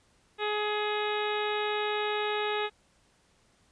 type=harmonic tone; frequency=420.3 Hz; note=G#4; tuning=21 cents sharp; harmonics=1 / 2 / 3 / 4 / 5 / 6 / 7 / 8 / 9; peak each=-31 / -34 / -37 / -38 / -40 / -39 / -44 / -42 / -40 dBFS; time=0.38-2.7 s; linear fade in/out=50 ms; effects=pink hiss -66 dBFS RMS until 3.71 s + resampled to 22050 Hz